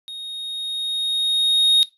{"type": "tone with level ramp", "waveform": "triangle", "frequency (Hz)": 3729, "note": "A#7", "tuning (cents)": 0, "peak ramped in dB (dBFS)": [-29, -9], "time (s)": [0.08, 1.83], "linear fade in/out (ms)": 0, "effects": ["noise-tail reverb RT60 0.2 s tail -19 dB re dry", "resampled to 32000 Hz"]}